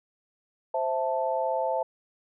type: chord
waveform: sine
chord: A minor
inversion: first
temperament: equal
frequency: 523.3 / 659.3 / 880 Hz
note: C5 / E5 / A5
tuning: 0 / 0 / 0 cents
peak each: -29 / -29 / -29 dBFS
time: 0.74-1.83 s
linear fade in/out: 5 ms
effects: none